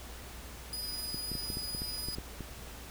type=tone with tremolo; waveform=sawtooth; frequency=4951 Hz; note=D#8; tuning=9 cents flat; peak=-32 dBFS; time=0.73-2.15 s; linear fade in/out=0 ms; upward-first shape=sine; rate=20 Hz; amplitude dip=40%
type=clicks; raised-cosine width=3 ms; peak=-26 dBFS; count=10; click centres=1.145 / 1.317 / 1.353 / 1.502 / 1.571 / 1.749 / 1.819 / 2.086 / 2.185 / 2.407 s
effects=added 60 Hz sine -47 dBFS peak until 2.9 s + pink hiss -48 dBFS RMS until 2.9 s